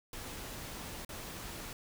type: noise with dropouts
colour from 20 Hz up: pink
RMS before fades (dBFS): -44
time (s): 0.13-1.73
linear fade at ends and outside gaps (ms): 2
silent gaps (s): 1.049-1.091
effects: none